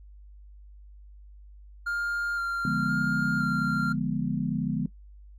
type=tone with vibrato; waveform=triangle; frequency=1396.9 Hz; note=F6; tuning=in tune; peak=-25 dBFS; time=1.86-3.93 s; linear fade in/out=10 ms; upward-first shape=square; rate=0.97 Hz; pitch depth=12 cents each way
type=chord; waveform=sine; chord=D diminished seventh; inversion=none; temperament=equal with one note detuned; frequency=146.83 / 174.61 / 207.7 / 245.8 Hz; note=D3 / F3 / Ab3 / Cb4; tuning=0 / 0 / 0 / -8 cents; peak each=-31 dBFS; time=2.65-4.86 s; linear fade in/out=2 ms
effects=noise-tail reverb RT60 0.1 s tail -17 dB re dry + added 50 Hz sine -46 dBFS peak until 5.38 s